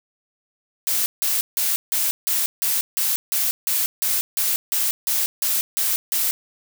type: noise bursts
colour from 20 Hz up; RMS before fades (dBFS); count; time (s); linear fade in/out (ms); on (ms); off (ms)
blue; -21; 16; 0.87-6.31; 0; 190; 160
effects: none